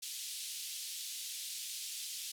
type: band-pass noise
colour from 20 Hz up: pink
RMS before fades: -43 dBFS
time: 0.02-2.32 s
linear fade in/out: 10 ms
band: 3200 to 13000 Hz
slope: 24 dB/octave
effects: none